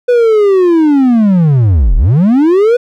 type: linear two-way sweep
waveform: triangle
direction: down then up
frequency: 497.6 to 32.7 to 497.6 Hz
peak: -3 dBFS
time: 0.08-2.77 s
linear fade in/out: 10 ms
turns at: 1.96 s
effects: none